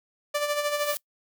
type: tone with tremolo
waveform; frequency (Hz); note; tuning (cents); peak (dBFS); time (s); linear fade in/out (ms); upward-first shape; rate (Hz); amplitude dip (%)
sawtooth; 587.3; D5; 0; -19; 0.34-0.95; 10; sine; 13; 55
type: noise with exponential growth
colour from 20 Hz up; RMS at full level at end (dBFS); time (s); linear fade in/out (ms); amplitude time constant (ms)
blue; -31; 0.46-0.97; 0; 110
effects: noise-tail reverb RT60 0.1 s tail -22 dB re dry